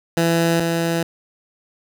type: tone pair in turn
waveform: 15% pulse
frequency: 167.1 / 167.1 Hz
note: E3 / E3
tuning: +24 / +24 cents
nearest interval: unison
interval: 0 cents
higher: neither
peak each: -9 / -12 dBFS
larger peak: first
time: 0.17-0.6 / 0.6-1.03 s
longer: neither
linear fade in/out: 2 ms
effects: none